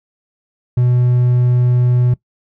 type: tone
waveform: triangle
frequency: 123.47 Hz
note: B2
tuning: in tune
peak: -8 dBFS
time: 0.77-2.14 s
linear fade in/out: 5 ms
effects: noise-tail reverb RT60 0.1 s tail -20 dB re dry